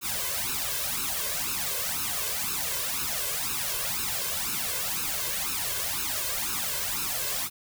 white noise with flanger, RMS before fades -30 dBFS, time 0.01-7.5 s, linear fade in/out 50 ms, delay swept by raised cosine 0.75 to 1.95 ms, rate 2 Hz, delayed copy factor +0.9, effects none

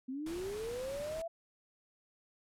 sine linear sweep, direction up, 250.6 to 677 Hz, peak -37 dBFS, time 0.08-1.28 s, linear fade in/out 10 ms
pink noise, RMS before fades -48 dBFS, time 0.26-1.22 s, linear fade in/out 5 ms
effects low-pass 12000 Hz 12 dB/octave

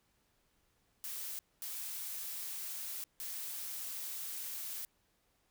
blue noise bursts at uneven times, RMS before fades -42 dBFS, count 3, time 1.04-1.39 / 1.62-3.04 / 3.2-4.85 s, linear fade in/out 0 ms, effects pink hiss -75 dBFS RMS until 5.5 s

